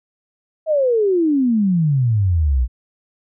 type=exponential sweep; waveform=sine; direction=down; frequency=651 to 57.5 Hz; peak=-13 dBFS; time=0.66-2.68 s; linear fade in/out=50 ms; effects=none